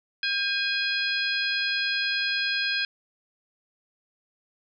harmonic tone with a mistuned harmonic, 830 Hz, G#5, 1 cent flat, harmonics 2 / 3 / 4 / 5 / 6, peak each -28 / -30 / -31 / -32 / -33 dBFS, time 0.23-2.85 s, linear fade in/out 2 ms, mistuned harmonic 2, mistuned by -62 cents, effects none

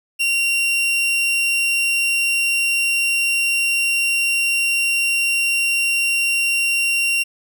40% pulse tone, 2756 Hz, F7, 24 cents flat, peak -15 dBFS, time 0.19-7.24 s, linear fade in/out 20 ms, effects none

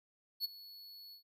square tone with ADSR envelope, 4400 Hz, C#8, 14 cents flat, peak -32 dBFS, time 0.4-1.23 s, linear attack 46 ms, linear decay 17 ms, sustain -19 dB, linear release 100 ms, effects none

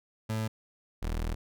30% pulse tone pair in turn, 110 / 40.22 Hz, A2 / E1, 0 / -42 cents, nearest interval octave + perfect fourth, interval 1742 cents, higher first, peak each -27 dBFS, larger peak neither, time 0.29-0.48 / 1.02-1.35 s, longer second, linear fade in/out 10 ms, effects none

